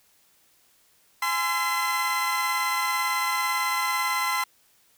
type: tone cluster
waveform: 40% pulse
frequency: 836 / 1030 / 1348 / 2042 Hz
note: G#5 / C6 / E6 / C7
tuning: +11 / -28 / +38 / -43 cents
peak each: -32 / -26 / -30 / -28 dBFS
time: 1.22-4.44 s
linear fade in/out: 5 ms
effects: white hiss -62 dBFS RMS until 4.97 s